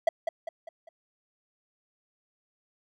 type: tone with echo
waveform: triangle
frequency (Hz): 659.3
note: E5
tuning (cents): 0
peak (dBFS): -16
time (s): 0.07-0.09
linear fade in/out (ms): 5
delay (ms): 200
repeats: 4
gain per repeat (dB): -7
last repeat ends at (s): 0.89
effects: none